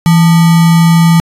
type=tone with sample-and-hold; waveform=sine; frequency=166.4 Hz; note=E3; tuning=17 cents sharp; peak=-3 dBFS; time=0.06-1.2 s; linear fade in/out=0 ms; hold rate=1050 Hz; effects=resampled to 32000 Hz